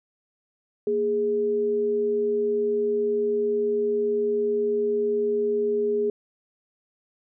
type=tone pair together; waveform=sine; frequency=233.3 / 415.3 Hz; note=A#3 / G#4; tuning=+2 / 0 cents; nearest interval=minor seventh; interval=998 cents; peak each=-32 / -21 dBFS; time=0.87-6.1 s; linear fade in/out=2 ms; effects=none